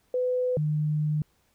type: tone pair in turn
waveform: sine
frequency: 502 / 151.59 Hz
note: B4 / D#3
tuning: +28 / -45 cents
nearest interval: octave + major sixth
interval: 2073 cents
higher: first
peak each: -23 dBFS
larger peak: neither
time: 0.14-0.57 / 0.57-1.22 s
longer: second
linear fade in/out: 2 ms
effects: pink hiss -68 dBFS RMS until 1.54 s